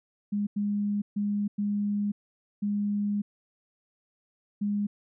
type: tone bursts at uneven times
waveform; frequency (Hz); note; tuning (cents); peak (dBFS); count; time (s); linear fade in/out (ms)
sine; 205.1; G#3; -21; -25; 6; 0.32-0.47 / 0.56-1.02 / 1.16-1.48 / 1.58-2.12 / 2.62-3.22 / 4.61-4.87; 10
effects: none